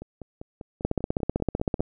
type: two click trains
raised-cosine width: 2 ms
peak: -10 / -24 dBFS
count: 16 / 10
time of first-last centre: 0.85-1.805 / 0.02-1.795 s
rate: 15.7 / 5.07 Hz
effects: none